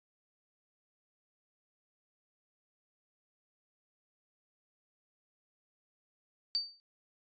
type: tone with exponential decay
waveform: sine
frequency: 4608 Hz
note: D8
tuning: 34 cents flat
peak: -26 dBFS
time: 6.55-6.8 s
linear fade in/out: 0 ms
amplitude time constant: 53 ms
effects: resampled to 16000 Hz